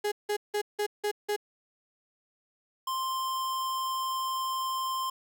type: tone bursts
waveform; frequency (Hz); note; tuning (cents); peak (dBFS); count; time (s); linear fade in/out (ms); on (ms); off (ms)
35% pulse; 415.3; G#4; 0; -25; 6; 0.04-1.364; 10; 79; 170
type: tone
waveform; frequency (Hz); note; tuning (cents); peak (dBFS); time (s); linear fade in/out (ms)
square; 1048; C6; +2; -30; 2.87-5.1; 5
effects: 11-bit